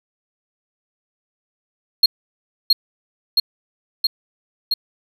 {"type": "tone with echo", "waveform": "triangle", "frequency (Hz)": 4273, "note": "C8", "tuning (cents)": 36, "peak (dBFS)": -6, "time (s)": [2.03, 2.06], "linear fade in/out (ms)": 5, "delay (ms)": 670, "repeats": 4, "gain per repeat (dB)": -2, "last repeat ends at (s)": 4.74, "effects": []}